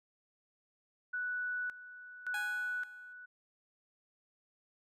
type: tone with tremolo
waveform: sine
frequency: 1480 Hz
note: F#6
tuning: in tune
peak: -34 dBFS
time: 1.13-3.26 s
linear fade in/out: 10 ms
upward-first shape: square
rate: 0.88 Hz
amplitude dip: 80%
type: tone with exponential decay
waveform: 15% pulse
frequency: 828 Hz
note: G#5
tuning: 5 cents flat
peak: -32 dBFS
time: 2.34-3.13 s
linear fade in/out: 2 ms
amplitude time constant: 170 ms
effects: resampled to 32000 Hz